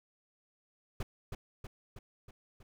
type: noise with echo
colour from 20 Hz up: brown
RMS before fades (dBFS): -35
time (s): 1-1.03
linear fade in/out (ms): 5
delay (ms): 320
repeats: 5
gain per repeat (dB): -4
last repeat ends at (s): 2.63
effects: none